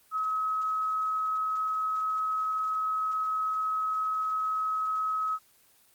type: tone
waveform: sine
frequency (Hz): 1279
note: D#6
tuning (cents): +47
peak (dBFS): -26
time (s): 0.11-5.39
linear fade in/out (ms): 50
effects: white hiss -62 dBFS RMS until 5.94 s + Opus 24 kbps

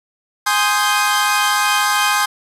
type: chord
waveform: sawtooth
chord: Ab major seventh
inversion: none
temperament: equal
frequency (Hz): 830.6 / 1046.5 / 1244.5 / 1568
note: Ab5 / C6 / Eb6 / G6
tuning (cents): 0 / 0 / 0 / 0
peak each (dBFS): -16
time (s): 0.46-2.26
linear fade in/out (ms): 10
effects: resampled to 32000 Hz + 7-bit

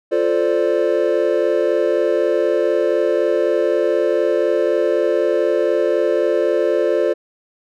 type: chord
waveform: triangle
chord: D minor seventh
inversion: first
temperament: equal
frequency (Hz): 349.2 / 440 / 523.3 / 587.3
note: F4 / A4 / C5 / D5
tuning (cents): 0 / 0 / 0 / 0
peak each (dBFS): -18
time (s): 0.11-7.14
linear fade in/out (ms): 20
effects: none

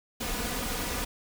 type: noise with comb filter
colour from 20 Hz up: pink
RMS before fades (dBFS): -32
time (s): 0.2-1.05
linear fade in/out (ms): 10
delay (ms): 4.1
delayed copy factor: +0.6
effects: none

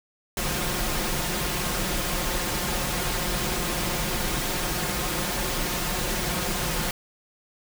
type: noise with comb filter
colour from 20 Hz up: pink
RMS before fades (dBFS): -27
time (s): 0.37-6.91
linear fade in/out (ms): 2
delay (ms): 5.6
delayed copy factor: +0.55
effects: none

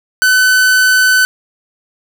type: tone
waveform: 45% pulse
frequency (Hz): 1510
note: F#6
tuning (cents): +35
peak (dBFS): -7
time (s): 0.22-1.25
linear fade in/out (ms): 0
effects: none

